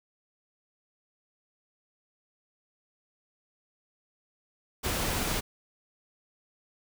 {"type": "noise", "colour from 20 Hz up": "pink", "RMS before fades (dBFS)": -30, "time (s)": [4.83, 5.41], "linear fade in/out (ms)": 20, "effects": []}